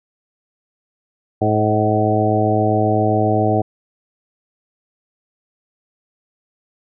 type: harmonic tone with a mistuned harmonic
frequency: 107.5 Hz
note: A2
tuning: 40 cents flat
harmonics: 1 / 2 / 3 / 4 / 5 / 6 / 7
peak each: -19 / -23 / -21 / -22 / -25 / -21 / -20 dBFS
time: 1.41-3.62 s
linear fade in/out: 10 ms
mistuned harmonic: 6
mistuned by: -21 cents
effects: none